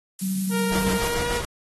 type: noise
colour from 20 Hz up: violet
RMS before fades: -30 dBFS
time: 0.19-1.14 s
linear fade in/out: 2 ms
type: tone with vibrato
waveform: sine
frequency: 189.9 Hz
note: F#3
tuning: 45 cents sharp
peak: -23 dBFS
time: 0.21-0.99 s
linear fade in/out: 20 ms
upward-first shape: triangle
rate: 11 Hz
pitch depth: 26 cents each way
type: tone with pitch glide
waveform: sawtooth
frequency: 466.2 to 479 Hz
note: A#4 to A#4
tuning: 0 to +47 cents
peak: -22 dBFS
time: 0.5-1.43 s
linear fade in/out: 50 ms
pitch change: +47 cents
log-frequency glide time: 0.97-1.26 s
type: noise with tremolo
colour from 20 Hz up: pink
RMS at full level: -28 dBFS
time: 0.72-1.45 s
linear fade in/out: 2 ms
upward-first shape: square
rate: 6.9 Hz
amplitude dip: 40%
effects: AAC 32 kbps